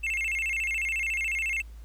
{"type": "tone with vibrato", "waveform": "triangle", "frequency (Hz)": 2384, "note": "D7", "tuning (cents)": 25, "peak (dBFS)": -25, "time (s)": [0.03, 1.62], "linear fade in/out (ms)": 10, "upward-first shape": "square", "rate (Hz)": 14, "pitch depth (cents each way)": 190, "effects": ["added 55 Hz sine -41 dBFS peak until 1.84 s", "pink hiss -61 dBFS RMS until 1.84 s"]}